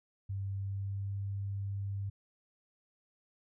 sine tone with pitch glide, 98 to 99.2 Hz, G2 to G2, 0 to +21 cents, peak -34 dBFS, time 0.29-2.1 s, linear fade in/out 10 ms, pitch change +21 cents, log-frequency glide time 0.57-1.15 s, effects none

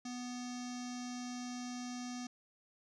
square tone with low-pass filter, 246.9 Hz, B3, in tune, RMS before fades -43 dBFS, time 0.05-2.27 s, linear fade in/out 5 ms, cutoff 6000 Hz, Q 5.1, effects none

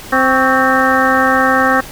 harmonic tone with a mistuned harmonic, 261.6 Hz, C4, in tune, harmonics 1 / 2 / 3 / 4 / 5 / 6 / 7, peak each -17 / -17 / -17 / -17 / -17 / -17 / -17 dBFS, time 0.12-1.81 s, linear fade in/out 10 ms, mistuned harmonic 4, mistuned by +110 cents, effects pink hiss -32 dBFS RMS until 1.91 s

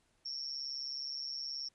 sine tone with amplitude modulation, 5460 Hz, F8, 40 cents flat, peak -34 dBFS, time 0.25-1.69 s, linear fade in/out 10 ms, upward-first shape sine, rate 139 Hz, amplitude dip 90%, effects pink hiss -74 dBFS RMS until 1.74 s + resampled to 24000 Hz

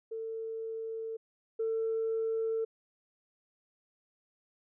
sine tone pair in turn, 448.2 / 448.2 Hz, A4 / A4, +32 / +32 cents, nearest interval unison, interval 0 cents, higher neither, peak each -35 / -28 dBFS, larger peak second, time 0.11-1.17 / 1.59-2.65 s, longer neither, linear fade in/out 10 ms, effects tanh soft clip ceiling -25 dBFS

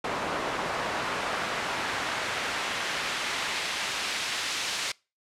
pink noise with band-pass filter sweep, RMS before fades -31 dBFS, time 0.04-4.92 s, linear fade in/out 5 ms, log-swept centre 850 to 3800 Hz, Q 0.71, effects noise-tail reverb RT60 0.3 s tail -25 dB re dry + low-pass 11000 Hz 12 dB/octave

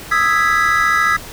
triangle chord, E major seventh, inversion third, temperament equal, 1244.5 / 1318.5 / 1661.2 / 1975.5 Hz, D#6 / E6 / G#6 / B6, 0 / 0 / 0 / 0 cents, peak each -16 dBFS, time 0.11-1.17 s, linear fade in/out 10 ms, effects pink hiss -33 dBFS RMS until 1.32 s

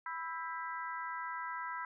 harmonic tone with a mistuned harmonic, 329.6 Hz, E4, in tune, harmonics 3 / 4 / 5 / 6, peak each -41 / -43 / -45 / -47 dBFS, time 0.06-1.85 s, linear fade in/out 2 ms, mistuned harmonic 5, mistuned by -49 cents, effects none

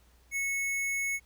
sine tone with hard clipping, 2200 Hz, C#7, 14 cents flat, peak -30 dBFS, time 0.31-1.2 s, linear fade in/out 50 ms, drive 18 dB, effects added 60 Hz sine -60 dBFS peak until 1.25 s + pink hiss -66 dBFS RMS until 1.25 s

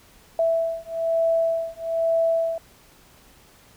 sine beating tone pair, 659.3 / 660.4 Hz, E5 / E5, 0 / +3 cents, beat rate 1.1 Hz, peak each -23 dBFS, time 0.39-2.58 s, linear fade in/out 2 ms, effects pink hiss -53 dBFS RMS until 3.76 s

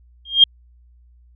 sine tone with exponential growth, 3218 Hz, G7, 45 cents sharp, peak -3 dBFS, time 0.25-0.44 s, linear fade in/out 5 ms, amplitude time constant 41 ms, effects added 60 Hz sine -48 dBFS peak until 1.35 s

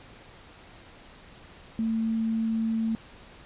sine tone, 224.1 Hz, A3, 32 cents sharp, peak -24 dBFS, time 1.79-2.95 s, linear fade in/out 0 ms, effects pink hiss -50 dBFS RMS until 3.45 s + resampled to 8000 Hz

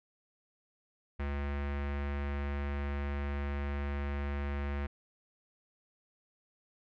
square tone with low-pass filter, 71.1 Hz, C#2, 45 cents sharp, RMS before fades -35 dBFS, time 1.19-4.87 s, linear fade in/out 10 ms, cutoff 2100 Hz, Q 2, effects none

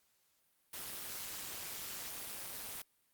white noise with amplitude modulation, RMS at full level -41 dBFS, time 0.73-2.82 s, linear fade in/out 5 ms, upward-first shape sine, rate 199 Hz, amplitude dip 75%, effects white hiss -75 dBFS RMS until 3.13 s + Opus 48 kbps

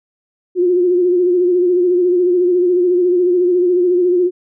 sine tone with vibrato, 357.6 Hz, F4, 41 cents sharp, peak -10 dBFS, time 0.55-4.31 s, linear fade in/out 50 ms, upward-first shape sine, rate 14 Hz, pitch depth 48 cents each way, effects none

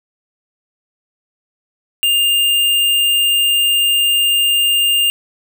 square tone, 2806 Hz, F7, 8 cents sharp, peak -12 dBFS, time 2.03-5.1 s, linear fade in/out 0 ms, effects none

